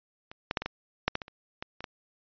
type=clicks; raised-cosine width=0.3 ms; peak=-27 / -12 / -10 / -18 / -15 / -7 / -12 / -21 / -30 / -19 / -24 / -20 dBFS; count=12; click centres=0.315 / 0.511 / 0.572 / 0.62 / 0.66 / 1.08 / 1.154 / 1.218 / 1.281 / 1.625 / 1.806 / 1.842 s; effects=resampled to 11025 Hz